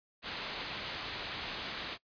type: low-pass noise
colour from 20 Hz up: white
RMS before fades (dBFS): -41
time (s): 0.22-1.98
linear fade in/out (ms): 50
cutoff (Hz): 4500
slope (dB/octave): 48
effects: noise-tail reverb RT60 0.1 s tail -21 dB re dry + resampled to 11025 Hz